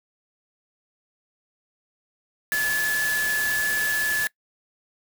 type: tone in noise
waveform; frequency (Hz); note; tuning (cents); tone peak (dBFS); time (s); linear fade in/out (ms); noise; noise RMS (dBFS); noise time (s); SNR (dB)
sine; 1721; A6; -39; -21; 2.52-4.27; 0; white; -30; 2.52-4.27; +6
effects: noise-tail reverb RT60 0.1 s tail -23 dB re dry